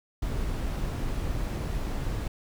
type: noise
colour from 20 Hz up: brown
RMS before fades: -30 dBFS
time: 0.22-2.28 s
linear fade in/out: 5 ms
effects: none